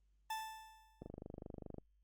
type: tone with exponential decay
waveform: 40% pulse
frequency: 880 Hz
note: A5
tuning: in tune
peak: -37 dBFS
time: 0.3-1.09 s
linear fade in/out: 5 ms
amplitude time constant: 170 ms
type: click train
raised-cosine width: 2 ms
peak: -34 dBFS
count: 20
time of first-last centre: 1.02-1.783 s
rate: 24.9 Hz
effects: added 50 Hz sine -70 dBFS peak until 2.03 s + Opus 24 kbps